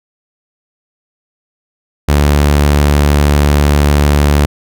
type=tone; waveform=sawtooth; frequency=72.8 Hz; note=D2; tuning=15 cents flat; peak=-3 dBFS; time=2.08-4.46 s; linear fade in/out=10 ms; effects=none